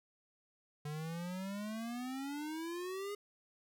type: exponential sweep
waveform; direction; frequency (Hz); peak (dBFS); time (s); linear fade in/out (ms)
square; up; 146.83 to 415.3; -40; 0.85-3.15; 5
effects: none